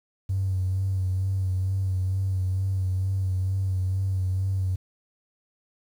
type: tone with vibrato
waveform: triangle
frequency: 94.5 Hz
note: F#2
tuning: 37 cents sharp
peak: -19 dBFS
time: 0.29-4.76 s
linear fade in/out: 10 ms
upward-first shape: sine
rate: 2.2 Hz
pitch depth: 35 cents each way
effects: tanh soft clip ceiling -20 dBFS + 9-bit